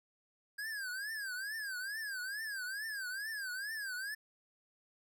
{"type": "tone with vibrato", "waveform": "square", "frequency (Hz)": 1619, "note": "G#6", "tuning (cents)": -45, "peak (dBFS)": -39, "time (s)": [0.58, 4.15], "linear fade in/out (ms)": 10, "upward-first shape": "triangle", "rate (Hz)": 2.3, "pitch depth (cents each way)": 200, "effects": []}